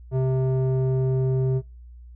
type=tone with low-pass filter sweep; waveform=square; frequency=130.8 Hz; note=C3; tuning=in tune; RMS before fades=-22 dBFS; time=0.11-1.62 s; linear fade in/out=50 ms; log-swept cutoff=570 to 380 Hz; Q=1.3; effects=noise-tail reverb RT60 0.3 s tail -26 dB re dry + added 60 Hz sine -41 dBFS peak until 2.15 s